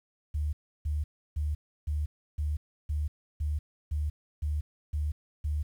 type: tone bursts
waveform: sine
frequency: 74.8 Hz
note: D2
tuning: 32 cents sharp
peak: -27 dBFS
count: 11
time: 0.34-5.63 s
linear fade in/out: 10 ms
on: 190 ms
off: 320 ms
effects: 10-bit